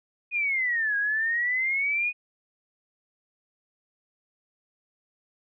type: exponential two-way sweep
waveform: sine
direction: down then up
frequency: 2489 to 1631 to 2489 Hz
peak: -23 dBFS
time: 0.31-2.13 s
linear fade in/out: 50 ms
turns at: 0.97 s
effects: none